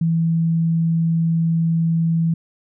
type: tone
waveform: sine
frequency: 164.81 Hz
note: E3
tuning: in tune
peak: -15 dBFS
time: 0.01-2.34 s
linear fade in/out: 5 ms
effects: none